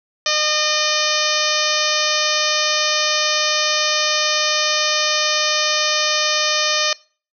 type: harmonic tone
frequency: 609 Hz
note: D#5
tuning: 37 cents flat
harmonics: 1 / 2 / 3 / 4 / 5 / 6 / 7 / 8 / 9 / 10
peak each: -25 / -25 / -25 / -25 / -25 / -25 / -25 / -25 / -25 / -25 dBFS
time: 0.26-6.93 s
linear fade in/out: 2 ms
effects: noise-tail reverb RT60 0.4 s tail -23 dB re dry